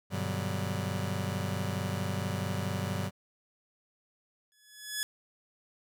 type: chord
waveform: sawtooth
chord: G major seventh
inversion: none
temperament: just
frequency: 98 / 122.5 / 147 / 183.75 Hz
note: G2 / B2 / D3 / F#3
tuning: 0 / -14 / +2 / -12 cents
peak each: -30 / -34 / -34 / -32 dBFS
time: 0.1-3.11 s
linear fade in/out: 50 ms
type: tone with exponential growth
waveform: 10% pulse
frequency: 1700 Hz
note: G#6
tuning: 40 cents sharp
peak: -20 dBFS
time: 4.52-5.03 s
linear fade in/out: 0 ms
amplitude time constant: 110 ms
effects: none